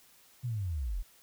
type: linear sweep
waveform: sine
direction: down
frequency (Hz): 127.9 to 34.65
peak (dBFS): -31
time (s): 0.43-1.03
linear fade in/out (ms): 20
effects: white hiss -61 dBFS RMS until 1.22 s